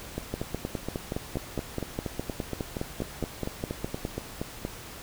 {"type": "two click trains", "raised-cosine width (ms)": 2, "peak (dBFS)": [-17, -16], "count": [20, 19], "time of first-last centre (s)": [[0.18, 4.651], [0.34, 4.051]], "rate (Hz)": [4.25, 4.85], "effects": ["pink hiss -43 dBFS RMS until 5.02 s"]}